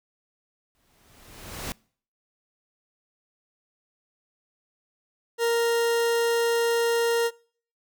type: noise with exponential growth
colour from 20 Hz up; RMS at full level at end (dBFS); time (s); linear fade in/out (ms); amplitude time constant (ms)
pink; -31; 0.75-1.72; 0; 210
type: tone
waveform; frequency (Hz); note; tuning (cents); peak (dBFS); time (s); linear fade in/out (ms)
40% pulse; 466.2; A#4; 0; -20; 5.38-7.31; 50
effects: noise-tail reverb RT60 0.5 s tail -25 dB re dry